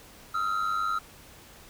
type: ring-modulated tone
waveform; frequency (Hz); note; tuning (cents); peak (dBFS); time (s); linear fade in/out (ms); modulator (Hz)
triangle; 1317; E6; -2; -21; 0.34-0.99; 10; 50
effects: pink hiss -51 dBFS RMS until 1.69 s